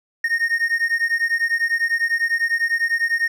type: beating tone pair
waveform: triangle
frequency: 1842 / 1852 Hz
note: A#6 / A#6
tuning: -21 / -12 cents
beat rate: 10 Hz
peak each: -19 / -19 dBFS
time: 0.24-3.28 s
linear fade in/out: 5 ms
effects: none